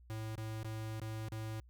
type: tone with dropouts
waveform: square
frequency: 110 Hz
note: A2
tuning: in tune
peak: -40 dBFS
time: 0.1-1.6 s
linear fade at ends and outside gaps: 0 ms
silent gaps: 0.354-0.379 / 0.631-0.646 / 0.998-1.017 / 1.285-1.321 s
effects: added 60 Hz sine -57 dBFS peak until 1.69 s